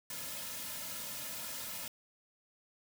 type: noise with comb filter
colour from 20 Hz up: white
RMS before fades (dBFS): -42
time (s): 0.1-1.88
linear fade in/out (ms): 2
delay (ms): 2.6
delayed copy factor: -0.95
effects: none